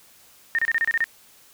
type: tone bursts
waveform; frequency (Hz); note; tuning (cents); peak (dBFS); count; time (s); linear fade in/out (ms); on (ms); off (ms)
sine; 1830; A#6; -32; -18; 8; 0.55-1.041; 0; 36; 29
effects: white hiss -53 dBFS RMS until 1.53 s